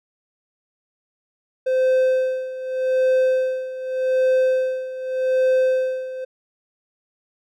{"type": "tone with tremolo", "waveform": "triangle", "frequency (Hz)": 517, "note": "C5", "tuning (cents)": -21, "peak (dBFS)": -12, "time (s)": [1.66, 6.25], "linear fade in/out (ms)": 10, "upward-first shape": "sine", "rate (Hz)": 0.84, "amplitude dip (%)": 80, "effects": []}